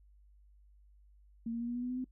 sine tone with pitch steps, 229.5 / 233.1 / 236.8 / 240.5 / 244.3 / 248.1 / 252 / 256 Hz, A#3 / A#3 / A#3 / B3 / B3 / B3 / B3 / C4, -27 / 0 / +27 / -46 / -19 / +8 / +35 / -38 cents, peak -34 dBFS, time 1.46-2.044 s, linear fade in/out 5 ms, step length 73 ms, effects noise-tail reverb RT60 0.1 s tail -22 dB re dry + added 50 Hz sine -59 dBFS peak until 2.11 s

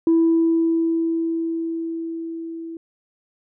sine tone with level ramp, 329.6 Hz, E4, in tune, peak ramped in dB -11 to -30 dBFS, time 0.07-2.77 s, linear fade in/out 2 ms, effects tanh soft clip ceiling -10 dBFS

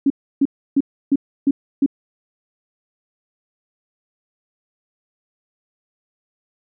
sine tone bursts, 277.2 Hz, C#4, in tune, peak -11 dBFS, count 6, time 0.06-1.862 s, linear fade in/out 5 ms, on 42 ms, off 310 ms, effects none

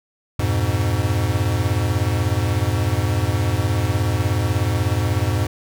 square chord, F diminished, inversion none, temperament equal, 87.31 / 103.83 / 123.47 Hz, F2 / Ab2 / Cb3, 0 / 0 / 0 cents, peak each -23 / -21 / -25 dBFS, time 0.39-5.47 s, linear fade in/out 5 ms, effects none

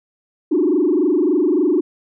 sine tone with frequency modulation, 332 Hz, E4, 12 cents sharp, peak -12 dBFS, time 0.51-1.81 s, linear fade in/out 10 ms, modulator 23.5 Hz, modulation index 2.1, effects tanh soft clip ceiling -8 dBFS

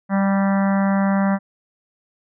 harmonic tone with a mistuned harmonic, 195.7 Hz, G3, 3 cents flat, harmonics 1 / 3 / 4 / 5 / 6 / 7 / 8 / 9 / 10, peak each -16 / -26 / -28 / -30 / -32 / -33 / -34 / -35 / -36 dBFS, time 0.09-1.39 s, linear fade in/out 50 ms, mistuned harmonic 3, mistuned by +16 cents, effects none

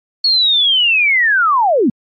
sine linear sweep, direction down, 4386 to 196 Hz, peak -9 dBFS, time 0.24-1.9 s, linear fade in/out 5 ms, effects MP3 32 kbps

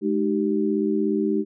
sine tone cluster, 211.9 / 309.4 / 385.9 Hz, G#3 / D#4 / G4, +35 / -10 / -27 cents, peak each -24 dBFS, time 0.01-1.45 s, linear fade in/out 50 ms, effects none

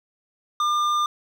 sine tone with hard clipping, 1201 Hz, D6, 38 cents sharp, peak -21 dBFS, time 0.6-1.06 s, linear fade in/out 2 ms, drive 9 dB, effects none

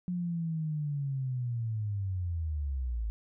sine linear sweep, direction down, 180.5 to 52.4 Hz, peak -30 dBFS, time 0.08-3.1 s, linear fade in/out 0 ms, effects none

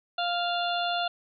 harmonic tone, 698.5 Hz, F5, in tune, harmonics 1 / 2 / 4 / 5 / 6, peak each -28 / -33 / -35 / -34 / -38 dBFS, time 0.18-1.08 s, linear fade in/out 5 ms, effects none

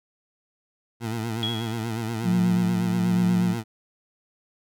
20% pulse tone with vibrato, 113.4 Hz, A#2, 47 cents flat, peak -22 dBFS, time 1-3.64 s, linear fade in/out 50 ms, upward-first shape sine, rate 8.3 Hz, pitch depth 76 cents each way
sine tone with exponential decay, 3322 Hz, G#7, in tune, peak -23 dBFS, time 1.43-1.94 s, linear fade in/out 0 ms, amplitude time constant 110 ms
sine tone with tremolo, 180 Hz, F#3, 47 cents flat, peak -18 dBFS, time 2.23-3.56 s, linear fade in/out 50 ms, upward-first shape sine, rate 1.2 Hz, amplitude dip 40%
effects none

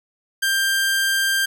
sawtooth tone, 1585 Hz, G6, 19 cents sharp, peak -14 dBFS, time 0.42-1.46 s, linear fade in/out 10 ms, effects none

